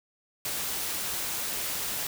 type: noise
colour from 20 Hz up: white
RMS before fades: -32 dBFS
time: 0.45-2.07 s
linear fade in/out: 2 ms
effects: none